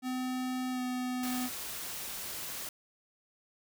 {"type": "tone with pitch glide", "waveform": "square", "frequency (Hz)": [254.9, 251.4], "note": ["C4", "B3"], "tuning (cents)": [-45, 31], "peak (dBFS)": -33, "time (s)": [0.02, 1.5], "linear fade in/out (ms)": 50, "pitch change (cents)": -24, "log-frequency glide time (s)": [0.71, 0.81]}
{"type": "noise", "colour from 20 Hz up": "white", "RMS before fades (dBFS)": -40, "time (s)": [1.23, 2.69], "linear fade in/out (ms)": 2}
{"effects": []}